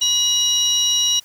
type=tone cluster; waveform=sine; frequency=2902 / 3868 / 5710 Hz; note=F#7 / B7 / F8; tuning=-34 / -37 / +37 cents; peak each=-18 dBFS; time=0.01-1.2 s; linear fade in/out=10 ms; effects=tanh soft clip ceiling -10 dBFS + white hiss -50 dBFS RMS until 1.24 s